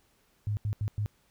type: tone bursts at uneven times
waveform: sine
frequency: 104.4 Hz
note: G#2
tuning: 10 cents sharp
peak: -27 dBFS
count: 4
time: 0.47-0.57 / 0.65-0.73 / 0.81-0.88 / 0.98-1.06 s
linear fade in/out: 0 ms
effects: pink hiss -68 dBFS RMS until 1.3 s